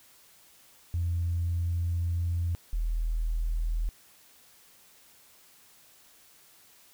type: tone pair in turn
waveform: sine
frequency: 85.8 / 40.49 Hz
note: F2 / E1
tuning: -30 / -30 cents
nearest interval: octave + minor second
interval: 1300 cents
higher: first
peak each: -25 dBFS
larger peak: neither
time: 0.94-2.55 / 2.73-3.89 s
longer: first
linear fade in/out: 0 ms
effects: tanh soft clip ceiling -21 dBFS + white hiss -58 dBFS RMS until 6.93 s